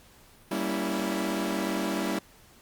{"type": "chord", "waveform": "sawtooth", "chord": "G diminished seventh", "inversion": "none", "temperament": "equal with one note detuned", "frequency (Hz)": [196, 233.1, 282.2, 329.6], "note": ["G3", "Bb3", "Db4", "Fb4"], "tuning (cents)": [0, 0, 31, 0], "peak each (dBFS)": [-28, -31, -30, -28], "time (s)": [0.51, 2.19], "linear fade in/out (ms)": 5, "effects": ["pink hiss -56 dBFS RMS until 2.61 s", "Opus 48 kbps"]}